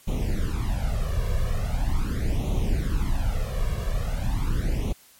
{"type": "noise with flanger", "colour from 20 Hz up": "brown", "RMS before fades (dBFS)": -24, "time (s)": [0.07, 4.93], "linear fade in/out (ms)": 10, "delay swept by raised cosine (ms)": [0.3, 1.8], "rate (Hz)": 0.41, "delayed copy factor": 0.95, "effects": ["white hiss -54 dBFS RMS until 5.19 s", "MP3 64 kbps"]}